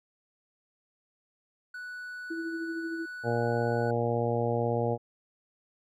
triangle tone, 1480 Hz, F#6, in tune, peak -36 dBFS, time 1.74-3.91 s, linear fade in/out 5 ms
sine tone with tremolo, 329.6 Hz, E4, in tune, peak -31 dBFS, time 2.3-3.06 s, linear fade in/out 10 ms, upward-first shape sine, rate 13 Hz, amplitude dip 40%
harmonic tone, 118.1 Hz, A#2, 23 cents sharp, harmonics 1 / 2 / 3 / 4 / 5 / 6 / 7, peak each -31 / -35 / -36 / -30 / -34 / -36 / -36 dBFS, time 3.23-4.98 s, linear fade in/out 50 ms
effects none

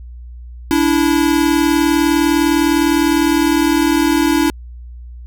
square tone pair together, 290 / 329.8 Hz, D4 / E4, -22 / +1 cents, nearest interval major second, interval 223 cents, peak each -15 dBFS, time 0.71-4.5 s, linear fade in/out 0 ms, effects added 60 Hz sine -30 dBFS peak until 5.26 s

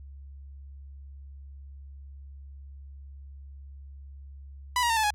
sawtooth tone with pitch steps, 991 / 949.5 / 909.8 / 871.7 / 835.3 Hz, B5 / A#5 / A#5 / A5 / G#5, +6 / +32 / -42 / -16 / +10 cents, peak -19 dBFS, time 4.76-5.105 s, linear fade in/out 2 ms, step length 69 ms, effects added 69 Hz sine -42 dBFS peak until 5.14 s + low-pass 12000 Hz 12 dB/octave

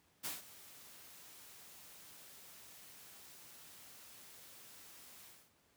white noise with ADSR envelope, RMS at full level -40 dBFS, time 0.23-5.51 s, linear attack 24 ms, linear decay 160 ms, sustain -17 dB, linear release 250 ms, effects pink hiss -72 dBFS RMS until 5.76 s + high-pass 80 Hz 12 dB/octave

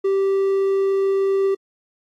triangle tone, 390 Hz, G4, 9 cents flat, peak -14 dBFS, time 0.04-1.55 s, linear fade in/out 10 ms, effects AAC 48 kbps

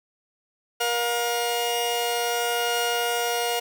sawtooth tone cluster, 474.5 / 712 / 1424 Hz, A#4 / F5 / F6, +31 / +33 / +33 cents, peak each -23 dBFS, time 0.8-3.6 s, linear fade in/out 10 ms, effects none

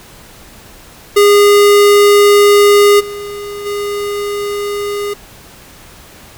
square tone with level steps, 408.9 Hz, G#4, 27 cents flat, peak -5 / -23 / -17 dBFS, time 1.16-5.14 s, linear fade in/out 10 ms, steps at 2.99 / 3.65 s, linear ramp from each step 20 ms, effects pink hiss -38 dBFS RMS until 6.37 s

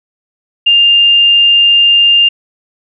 sine tone, 2803 Hz, F7, 6 cents sharp, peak -4 dBFS, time 0.66-2.29 s, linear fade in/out 10 ms, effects none

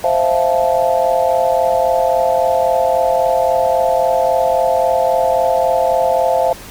sine chord, F major seventh, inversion second, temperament just, 523.8 / 654.8 / 698.5 / 873.1 Hz, C5 / E5 / F5 / A5, +2 / -12 / 0 / -14 cents, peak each -16 / -16 / -16 / -19 dBFS, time 0.04-6.53 s, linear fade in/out 2 ms, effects pink hiss -34 dBFS RMS until 6.7 s + MP3 96 kbps

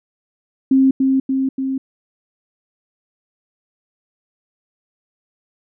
sine tone with echo, 266.3 Hz, C4, 31 cents sharp, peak -9 dBFS, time 0.71-0.91 s, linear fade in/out 5 ms, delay 290 ms, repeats 3, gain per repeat -3 dB, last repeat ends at 1.78 s, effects none

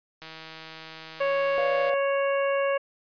click train, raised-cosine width 0.2 ms, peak -24 dBFS, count 269, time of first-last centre 0.22-1.895 s, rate 160 Hz
harmonic tone, 554.4 Hz, C#5, in tune, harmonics 1 / 2 / 3 / 4 / 5, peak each -23 / -31 / -34 / -37 / -37 dBFS, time 1.2-2.78 s, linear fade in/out 10 ms
triangle chord, B diminished, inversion none, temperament equal, 493.9 / 587.3 / 698.5 Hz, B4 / D5 / F5, 0 / 0 / 0 cents, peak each -32 / -33 / -30 dBFS, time 1.58-1.94 s, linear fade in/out 0 ms
effects resampled to 11025 Hz

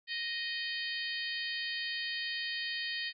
harmonic tone with a mistuned harmonic, 622.3 Hz, D#5, in tune, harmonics 3 / 4 / 5 / 6 / 7 / 8, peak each -38 / -43 / -41 / -44 / -42 / -45 dBFS, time 0.07-3.13 s, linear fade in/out 50 ms, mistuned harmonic 8, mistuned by -68 cents, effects none

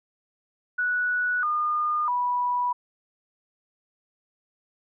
sine tone with pitch steps, 1473 / 1216 / 981 Hz, F#6 / D#6 / B5, -8 / -40 / -12 cents, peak -22 dBFS, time 0.78-2.73 s, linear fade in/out 10 ms, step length 650 ms, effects none

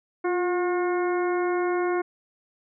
harmonic tone with a mistuned harmonic, 360 Hz, F#4, 47 cents flat, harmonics 1 / 2 / 3 / 4 / 5 / 6, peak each -23 / -31 / -33 / -35 / -41 / -39 dBFS, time 0.24-2.02 s, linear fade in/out 10 ms, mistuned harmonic 1, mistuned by -38 cents, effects none

